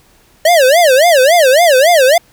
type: tone with vibrato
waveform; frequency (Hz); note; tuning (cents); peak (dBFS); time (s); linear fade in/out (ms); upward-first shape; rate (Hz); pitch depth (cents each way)
square; 599; D5; +34; -6; 0.45-2.18; 5; sine; 3.6; 290
effects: pink hiss -49 dBFS RMS until 2.32 s